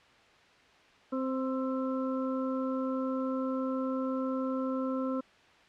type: harmonic tone with a mistuned harmonic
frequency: 261.6 Hz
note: C4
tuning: in tune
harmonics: 1 / 2 / 4 / 5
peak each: -31 / -35 / -43 / -41 dBFS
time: 1.12-5.21 s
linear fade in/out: 10 ms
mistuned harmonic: 5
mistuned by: +25 cents
effects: white hiss -59 dBFS RMS until 5.68 s + low-pass 3000 Hz 12 dB/octave